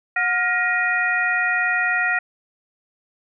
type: tone cluster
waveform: sine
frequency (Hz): 732 / 1411 / 1888 / 2449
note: F#5 / F6 / A#6 / D#7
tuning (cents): -19 / +17 / +22 / -28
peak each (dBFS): -27 / -23 / -20 / -27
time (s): 0.16-2.19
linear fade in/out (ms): 5
effects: none